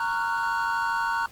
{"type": "chord", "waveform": "triangle", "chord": "Gb major seventh", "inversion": "first", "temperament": "just", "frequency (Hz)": [925, 1110, 1387.5, 1480], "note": ["Bb5", "Db6", "F6", "Gb6"], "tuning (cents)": [-14, 2, -12, 0], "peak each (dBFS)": [-25, -30, -31, -27], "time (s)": [0, 1.26], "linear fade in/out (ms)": 2, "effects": ["pink hiss -51 dBFS RMS until 1.31 s", "Opus 24 kbps"]}